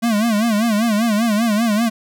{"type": "tone with vibrato", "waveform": "square", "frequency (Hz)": 220, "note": "A3", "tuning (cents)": 0, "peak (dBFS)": -15, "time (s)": [0.02, 1.9], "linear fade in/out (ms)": 20, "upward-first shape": "sine", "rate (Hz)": 5.1, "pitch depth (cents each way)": 130, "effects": []}